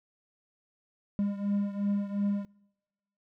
triangle beating tone pair, 201.3 / 204.1 Hz, G3 / G#3, +46 / -30 cents, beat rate 2.8 Hz, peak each -27 / -31 dBFS, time 1.19-2.45 s, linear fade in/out 0 ms, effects noise-tail reverb RT60 1.0 s tail -25 dB re dry

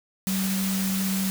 sine tone in noise, 191.8 Hz, G3, 37 cents flat, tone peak -24 dBFS, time 0.27-1.3 s, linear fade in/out 0 ms, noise white, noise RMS -31 dBFS, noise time 0.27-1.3 s, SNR +4 dB, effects none

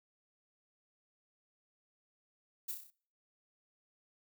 violet noise with echo, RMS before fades -38 dBFS, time 2.68-2.72 s, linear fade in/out 10 ms, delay 31 ms, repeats 6, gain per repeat -4 dB, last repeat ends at 2.906 s, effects noise-tail reverb RT60 0.5 s tail -24 dB re dry

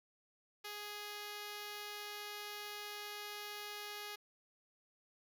5% pulse tone, 415.3 Hz, G#4, in tune, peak -33 dBFS, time 0.64-4.16 s, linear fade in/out 10 ms, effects none

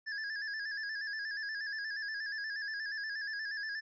square tone with vibrato, 1703 Hz, G#6, 43 cents sharp, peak -37 dBFS, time 0.06-3.81 s, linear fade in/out 20 ms, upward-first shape square, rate 8.4 Hz, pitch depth 57 cents each way, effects resampled to 16000 Hz

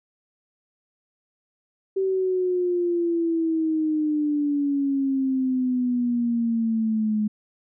sine exponential sweep, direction down, 386.3 to 210.9 Hz, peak -20 dBFS, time 1.96-7.28 s, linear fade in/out 10 ms, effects none

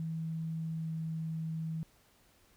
sine tone with pitch glide, 161.7 to 160.77 Hz, E3 to E3, -33 to -43 cents, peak -34 dBFS, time 0-1.83 s, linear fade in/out 0 ms, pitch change -10 cents, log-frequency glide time 0.68-0.93 s, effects pink hiss -66 dBFS RMS until 2.56 s

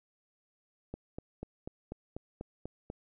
click train, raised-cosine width 2 ms, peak -26 dBFS, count 9, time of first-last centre 0.94-2.901 s, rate 4.08 Hz, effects none

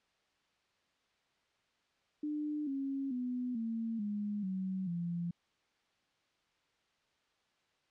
sine tone with pitch steps, 299.4 / 273 / 248.9 / 226.9 / 206.9 / 188.61 / 171.96 Hz, D4 / C#4 / B3 / A#3 / G#3 / F#3 / F3, +33 / -26 / +14 / -47 / -6 / +33 / -27 cents, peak -34 dBFS, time 2.23-5.31 s, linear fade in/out 5 ms, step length 440 ms, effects white hiss -75 dBFS RMS until 7.9 s + low-pass 4000 Hz 12 dB/octave

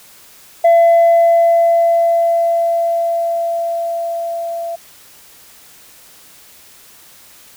sine tone with level ramp, 675 Hz, E5, 41 cents sharp, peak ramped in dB -3 to -20 dBFS, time 0.64-4.76 s, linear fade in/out 10 ms, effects tanh soft clip ceiling -5 dBFS + white hiss -43 dBFS RMS until 7.56 s

